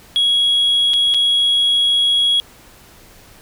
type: tone with dropouts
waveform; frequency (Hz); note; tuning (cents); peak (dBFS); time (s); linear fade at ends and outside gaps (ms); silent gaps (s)
sine; 3322; G#7; 0; -10; 0.16-2.4; 0; 0.935-0.939 / 1.14-1.145
effects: tanh soft clip ceiling -10 dBFS + pink hiss -45 dBFS RMS until 3.41 s